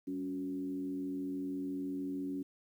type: tone with frequency modulation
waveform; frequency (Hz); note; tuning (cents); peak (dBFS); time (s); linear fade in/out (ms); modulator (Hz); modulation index
sine; 279.7; C#4; +16; -35; 0.07-2.43; 10; 86.2; 0.62
effects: 11-bit